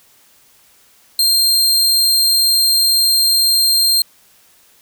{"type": "tone", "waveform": "sawtooth", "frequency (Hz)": 4186, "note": "C8", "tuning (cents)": 0, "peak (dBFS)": -8, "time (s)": [1.19, 4.02], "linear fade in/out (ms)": 2, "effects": ["white hiss -51 dBFS RMS until 4.81 s"]}